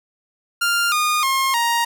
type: tone with pitch steps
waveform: sawtooth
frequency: 1396.9 / 1223.1 / 1071 / 937.7 Hz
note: F6 / D#6 / C6 / A#5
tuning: 0 / -30 / +40 / +10 cents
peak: -13 dBFS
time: 0.61-1.85 s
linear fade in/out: 10 ms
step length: 310 ms
effects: none